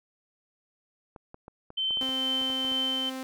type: clicks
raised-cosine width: 1 ms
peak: -30 dBFS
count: 12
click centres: 1.162 / 1.344 / 1.481 / 1.704 / 1.908 / 1.972 / 2.027 / 2.091 / 2.414 / 2.501 / 2.649 / 2.718 s
type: tone with tremolo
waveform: sine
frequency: 3088 Hz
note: G7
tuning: 27 cents flat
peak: -25 dBFS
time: 1.77-3.1 s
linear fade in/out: 10 ms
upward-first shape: triangle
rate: 2.2 Hz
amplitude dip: 30%
type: tone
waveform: sawtooth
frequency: 261.6 Hz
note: C4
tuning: in tune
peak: -30 dBFS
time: 2.01-3.23 s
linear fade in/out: 0 ms
effects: none